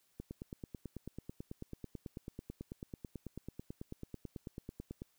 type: click train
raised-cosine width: 3 ms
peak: -30 dBFS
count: 45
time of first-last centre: 0.2-5.019 s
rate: 9.13 Hz
effects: white hiss -74 dBFS RMS until 5.18 s